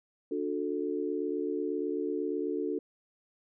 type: chord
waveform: sine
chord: D major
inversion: none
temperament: equal with one note detuned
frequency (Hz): 293.7 / 361.8 / 440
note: D4 / F#4 / A4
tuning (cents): 0 / -39 / 0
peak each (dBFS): -34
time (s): 0.31-2.79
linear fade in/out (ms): 5
effects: none